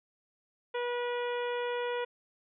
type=harmonic tone; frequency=485.2 Hz; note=B4; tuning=31 cents flat; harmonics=1 / 2 / 3 / 4 / 5 / 6 / 7; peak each=-32 / -38 / -42 / -44 / -46 / -48 / -49 dBFS; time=0.74-2.05 s; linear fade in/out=10 ms; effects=none